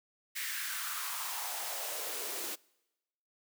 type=noise with high-pass filter sweep; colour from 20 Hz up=white; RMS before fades=-38 dBFS; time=0.35-2.56 s; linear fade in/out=20 ms; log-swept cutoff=2000 to 330 Hz; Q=3.3; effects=noise-tail reverb RT60 1.0 s tail -25 dB re dry